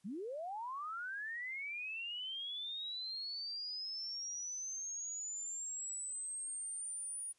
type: linear sweep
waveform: sine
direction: up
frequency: 167.3 to 9650 Hz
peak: -40 dBFS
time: 0.04-7.33 s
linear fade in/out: 20 ms
effects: white hiss -75 dBFS RMS until 7.38 s + resampled to 24000 Hz